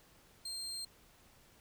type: tone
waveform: 30% pulse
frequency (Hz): 4186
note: C8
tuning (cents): 0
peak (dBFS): -37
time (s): 0.45-0.85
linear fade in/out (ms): 5
effects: pink hiss -64 dBFS RMS until 1.6 s